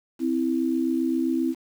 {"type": "tone pair together", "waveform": "sine", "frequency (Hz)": [260, 327.6], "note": ["C4", "E4"], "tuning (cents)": [-11, -11], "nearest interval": "major third", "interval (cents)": 400, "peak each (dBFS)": -24, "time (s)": [0.19, 1.55], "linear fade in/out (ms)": 50, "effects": ["8-bit"]}